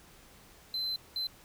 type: tone bursts at uneven times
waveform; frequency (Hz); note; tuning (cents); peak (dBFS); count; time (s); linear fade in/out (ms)
triangle; 4070; C8; -49; -30; 2; 0.74-0.96 / 1.16-1.27; 2
effects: pink hiss -57 dBFS RMS until 1.44 s